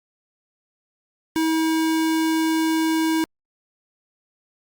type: tone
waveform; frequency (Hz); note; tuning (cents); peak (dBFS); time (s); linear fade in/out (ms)
square; 320.8; E4; -47; -19; 1.36-3.24; 0
effects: Opus 48 kbps